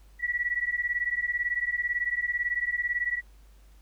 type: beating tone pair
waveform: sine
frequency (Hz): 1931 / 1949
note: B6 / B6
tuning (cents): -39 / -23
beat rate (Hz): 18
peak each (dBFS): -29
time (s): 0.19-3.22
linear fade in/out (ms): 50
effects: added 50 Hz sine -51 dBFS peak until 3.81 s + pink hiss -64 dBFS RMS until 3.81 s